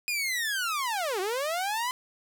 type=linear two-way sweep; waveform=sawtooth; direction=down then up; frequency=2489 to 356.7 to 1025 Hz; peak=-24 dBFS; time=0.08-1.91 s; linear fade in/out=0 ms; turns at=1.2 s; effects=none